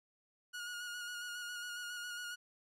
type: tone with vibrato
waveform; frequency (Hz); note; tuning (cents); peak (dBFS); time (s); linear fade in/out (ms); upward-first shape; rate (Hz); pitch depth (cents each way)
sawtooth; 1443; F#6; -44; -38; 0.53-2.36; 20; square; 7.3; 20
effects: low-pass 12000 Hz 12 dB/octave